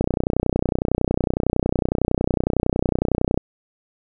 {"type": "click train", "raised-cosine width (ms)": 2, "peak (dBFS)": -5, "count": 105, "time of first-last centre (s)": [0.01, 3.376], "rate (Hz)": 30.9, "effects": []}